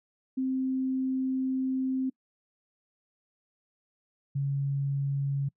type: tone pair in turn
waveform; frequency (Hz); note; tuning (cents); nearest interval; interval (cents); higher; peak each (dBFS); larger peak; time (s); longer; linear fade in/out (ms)
sine; 261.6 / 139.26; C4 / C#3; 0 / +8; major seventh; 1092; first; -26; neither; 0.37-2.1 / 4.35-5.49; first; 10
effects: noise-tail reverb RT60 0.1 s tail -26 dB re dry